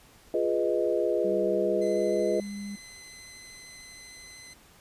sine chord, F half-diminished seventh, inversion none, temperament equal, 349.2 / 415.3 / 493.9 / 622.3 Hz, F4 / Ab4 / Cb5 / Eb5, 0 / 0 / 0 / 0 cents, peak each -29 dBFS, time 0.34-2.4 s, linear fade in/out 2 ms
sine tone with pitch glide, 196 to 202.6 Hz, G3 to G#3, 0 to -43 cents, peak -34 dBFS, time 1.24-2.76 s, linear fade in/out 10 ms, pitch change +57 cents, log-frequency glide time 1.49-2.21 s
15% pulse tone with vibrato, 2039 Hz, C7, 45 cents flat, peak -39 dBFS, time 1.81-4.54 s, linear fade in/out 10 ms, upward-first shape triangle, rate 13 Hz, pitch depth 13 cents each way
effects pink hiss -56 dBFS RMS until 4.8 s + resampled to 32000 Hz

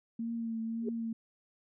sine tone with vibrato, 228.2 Hz, A#3, 37 cents flat, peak -33 dBFS, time 0.19-1.13 s, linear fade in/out 5 ms, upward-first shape triangle, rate 1.8 Hz, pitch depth 33 cents each way
sine tone with exponential growth, 410.6 Hz, G#4, 20 cents flat, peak -29 dBFS, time 0.81-0.89 s, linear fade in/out 5 ms, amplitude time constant 16 ms
effects none

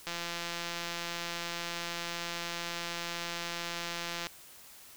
click train, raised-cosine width 0.2 ms, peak -19 dBFS, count 719, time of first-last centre 0.07-4.269 s, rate 171 Hz, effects white hiss -53 dBFS RMS until 4.96 s

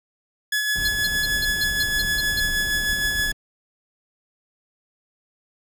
sawtooth tone with tremolo, 1700 Hz, G#6, 40 cents sharp, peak -16 dBFS, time 0.52-3.32 s, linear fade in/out 5 ms, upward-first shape sine, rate 6.4 Hz, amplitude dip 35%
brown noise, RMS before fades -32 dBFS, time 0.75-3.33 s, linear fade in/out 10 ms
square tone bursts, 4186 Hz, C8, in tune, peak -23 dBFS, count 9, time 0.85-2.4 s, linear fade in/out 5 ms, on 30 ms, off 160 ms
effects none

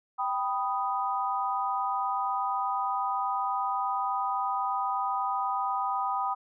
sine chord, G augmented, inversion none, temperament equal, 784 / 987.8 / 1244.5 Hz, G5 / B5 / D#6, 0 / 0 / 0 cents, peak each -31 dBFS, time 0.18-6.35 s, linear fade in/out 20 ms, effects none

